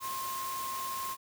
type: tone in noise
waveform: sine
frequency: 1063 Hz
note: C6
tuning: 27 cents sharp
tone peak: -35 dBFS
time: 0-1.17 s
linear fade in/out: 50 ms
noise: white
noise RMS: -41 dBFS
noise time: 0-1.17 s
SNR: +3 dB
effects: none